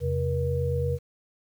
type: tone cluster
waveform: sine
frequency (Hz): 84.9 / 133.5 / 478.9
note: F2 / C3 / A#4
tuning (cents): -48 / +35 / +47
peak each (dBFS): -28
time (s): 0-0.99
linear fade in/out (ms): 50
effects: 9-bit